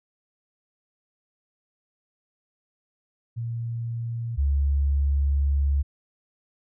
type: tone pair in turn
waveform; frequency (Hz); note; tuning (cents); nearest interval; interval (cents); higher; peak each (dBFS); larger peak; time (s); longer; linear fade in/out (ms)
sine; 116.54 / 70.22; A#2 / C#2; 0 / +23; major sixth; 877; first; -27 / -19; second; 3.36-4.37 / 4.37-5.83; second; 20
effects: none